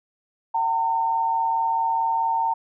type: tone pair together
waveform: sine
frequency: 764.4 / 909 Hz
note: G5 / A#5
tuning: -44 / -44 cents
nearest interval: minor third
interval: 300 cents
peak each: -28 / -20 dBFS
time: 0.54-2.54 s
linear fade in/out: 10 ms
effects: none